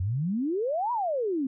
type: exponential two-way sweep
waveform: sine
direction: up then down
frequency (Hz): 85.8 to 1000 to 252.8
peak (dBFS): -25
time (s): 0-1.47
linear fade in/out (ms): 5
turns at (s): 0.92
effects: none